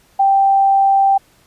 sine tone, 784 Hz, G5, in tune, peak -9 dBFS, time 0.19-1.18 s, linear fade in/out 10 ms, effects pink hiss -53 dBFS RMS until 1.46 s + resampled to 32000 Hz

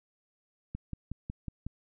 click train, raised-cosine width 5 ms, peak -24 dBFS, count 6, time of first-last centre 0.75-1.666 s, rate 5.46 Hz, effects none

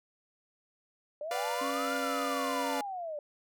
sine linear two-way sweep, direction up then down, 574 to 1432 to 574 Hz, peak -35 dBFS, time 1.21-3.19 s, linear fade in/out 2 ms, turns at 1.95 s
sawtooth chord, B diminished, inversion none, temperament equal, 493.9 / 587.3 / 698.5 Hz, B4 / D5 / F5, 0 / 0 / 0 cents, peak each -33 dBFS, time 1.31-2.81 s, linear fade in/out 2 ms
triangle tone with vibrato, 272.6 Hz, C#4, 29 cents flat, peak -35 dBFS, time 1.61-2.81 s, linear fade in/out 5 ms, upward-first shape sine, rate 2.1 Hz, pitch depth 14 cents each way
effects none

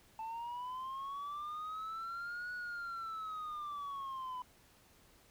sine linear two-way sweep, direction up then down, 880 to 1469 to 993 Hz, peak -37 dBFS, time 0.19-4.42 s, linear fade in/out 2 ms, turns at 2.53 s, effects tanh soft clip ceiling -39 dBFS + pink hiss -65 dBFS RMS until 5.3 s

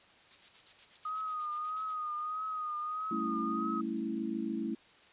violet noise with tremolo, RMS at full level -42 dBFS, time 0.3-1.94 s, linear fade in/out 20 ms, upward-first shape square, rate 8.2 Hz, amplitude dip 80%
sine tone with vibrato, 1244.5 Hz, D#6, in tune, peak -34 dBFS, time 1.05-3.81 s, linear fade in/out 5 ms, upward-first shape triangle, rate 1.6 Hz, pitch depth 56 cents each way
sine chord, A dominant seventh, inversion third, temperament equal with one note detuned, 196 / 223.2 / 277.2 / 329.6 Hz, G3 / A3 / C#4 / E4, 0 / +25 / 0 / 0 cents, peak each -42 / -36 / -40 / -37 dBFS, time 3.11-4.75 s, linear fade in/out 5 ms
effects white hiss -60 dBFS RMS until 5.12 s + resampled to 8000 Hz

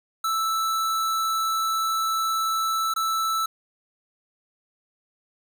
square tone with dropouts, 1318.5 Hz, E6, in tune, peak -23 dBFS, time 0.24-3.46 s, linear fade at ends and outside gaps 5 ms, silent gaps 2.939-2.961 s, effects 9-bit

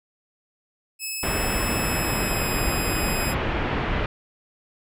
10% pulse tone with pitch glide, 2590 to 2521 Hz, E7 to D#7, -31 to +22 cents, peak -20 dBFS, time 0.99-3.35 s, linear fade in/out 50 ms, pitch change -47 cents, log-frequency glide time 1.78-2.64 s
pink low-pass noise, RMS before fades -25 dBFS, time 1.23-4.06 s, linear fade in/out 2 ms, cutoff 2800 Hz, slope 24 dB/octave
effects none

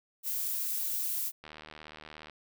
violet noise, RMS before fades -33 dBFS, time 0.23-1.32 s, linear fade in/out 50 ms
click train, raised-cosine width 0.3 ms, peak -30 dBFS, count 67, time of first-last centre 1.44-2.297 s, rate 77 Hz
effects none

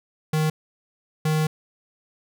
square tone pair in turn, 155.56 / 155.56 Hz, D#3 / D#3, 0 / 0 cents, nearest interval unison, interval 0 cents, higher neither, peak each -20 dBFS, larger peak neither, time 0.33-0.5 / 1.25-1.47 s, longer second, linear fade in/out 5 ms, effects none

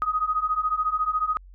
sine beating tone pair, 1244.5 / 1258.5 Hz, D#6 / D#6, 0 / +19 cents, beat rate 14 Hz, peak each -26 / -24 dBFS, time 0.02-1.37 s, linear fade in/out 0 ms, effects added 46 Hz sine -44 dBFS peak until 1.54 s

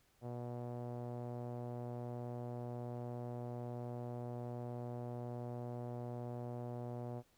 sawtooth tone with low-pass filter, 121.2 Hz, B2, 32 cents flat, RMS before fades -44 dBFS, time 0.21-7.23 s, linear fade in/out 50 ms, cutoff 680 Hz, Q 2.1, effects pink hiss -73 dBFS RMS until 7.37 s

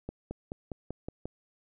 accelerating click train, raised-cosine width 2 ms, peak -23 dBFS, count 7, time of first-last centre 0.09-1.256 s, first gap 220 ms, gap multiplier 0.95, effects none

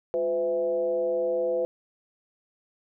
sine tone with frequency modulation, 507 Hz, B4, 45 cents sharp, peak -23 dBFS, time 0.14-1.65 s, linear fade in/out 0 ms, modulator 152 Hz, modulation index 0.71, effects none

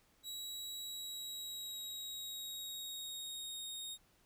sawtooth tone with pitch glide, 3880 to 3724 Hz, B7 to A#7, -31 to -2 cents, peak -40 dBFS, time 0.23-3.98 s, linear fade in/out 50 ms, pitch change -71 cents, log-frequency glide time 0.83-3.64 s, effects pink hiss -71 dBFS RMS until 4.25 s

